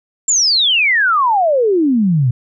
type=exponential sweep; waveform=sine; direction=down; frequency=7459 to 116.54 Hz; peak=-10 dBFS; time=0.28-2.31 s; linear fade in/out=5 ms; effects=none